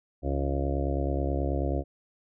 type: harmonic tone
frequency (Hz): 69.3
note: C#2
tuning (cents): 0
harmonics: 1 / 2 / 4 / 5 / 6 / 7 / 8 / 9 / 10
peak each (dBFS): -28 / -34 / -34 / -35 / -40 / -40 / -36 / -40 / -39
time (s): 0.22-1.84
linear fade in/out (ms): 50
effects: none